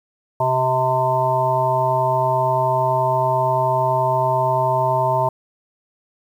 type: harmonic tone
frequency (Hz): 129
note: C3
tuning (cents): -24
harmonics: 1 / 3 / 5 / 7 / 8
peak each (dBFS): -24 / -28 / -20 / -19 / -25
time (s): 0.4-5.29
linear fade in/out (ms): 5
effects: 8-bit